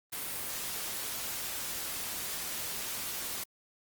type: noise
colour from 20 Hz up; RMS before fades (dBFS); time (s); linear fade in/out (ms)
white; -37; 0.12-3.44; 10
effects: Opus 32 kbps